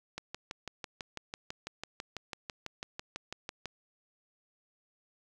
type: click train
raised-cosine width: 0.2 ms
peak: -21 dBFS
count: 22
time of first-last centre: 0.18-3.657 s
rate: 6.04 Hz
effects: none